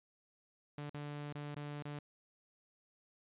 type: tone with dropouts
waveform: sawtooth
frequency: 146.4 Hz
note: D3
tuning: 5 cents flat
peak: -38 dBFS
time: 0.78-1.99 s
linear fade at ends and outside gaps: 2 ms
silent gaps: 0.895-0.944 / 1.326-1.351 / 1.547-1.563 / 1.824-1.853 s
effects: resampled to 8000 Hz